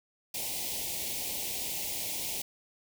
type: band-stop noise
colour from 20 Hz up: white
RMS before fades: -35 dBFS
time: 0.34-2.42 s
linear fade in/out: 5 ms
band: 900 to 2100 Hz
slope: 48 dB/octave
effects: none